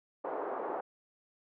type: band-pass noise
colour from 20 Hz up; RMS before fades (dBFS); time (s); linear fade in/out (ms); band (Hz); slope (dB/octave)
pink; -37; 0.24-0.81; 10; 380 to 1100; 24
effects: none